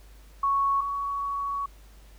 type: tone pair in turn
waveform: sine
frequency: 1108.7 / 1121.6 Hz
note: C#6 / C#6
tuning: 0 / +20 cents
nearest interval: unison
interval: 20 cents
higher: second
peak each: -21 / -27 dBFS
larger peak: first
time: 0.43-0.81 / 0.81-1.66 s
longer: second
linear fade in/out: 5 ms
effects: added 50 Hz sine -48 dBFS peak until 2.18 s + pink hiss -58 dBFS RMS until 2.18 s